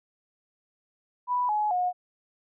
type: tone with pitch steps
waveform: sine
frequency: 987 / 844.5 / 722.5 Hz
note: B5 / G#5 / F#5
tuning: -1 / +29 / -41 cents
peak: -23 dBFS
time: 1.27-1.93 s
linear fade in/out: 50 ms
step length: 220 ms
effects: none